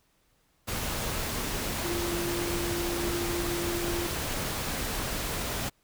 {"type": "tone in noise", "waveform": "sine", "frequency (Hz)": 345.1, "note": "F4", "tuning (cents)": -21, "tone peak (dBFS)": -31, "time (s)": [1.83, 4.08], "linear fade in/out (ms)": 20, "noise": "pink", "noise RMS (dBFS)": -32, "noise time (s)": [0.67, 5.7], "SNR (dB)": -2, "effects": ["pink hiss -69 dBFS RMS until 5.83 s"]}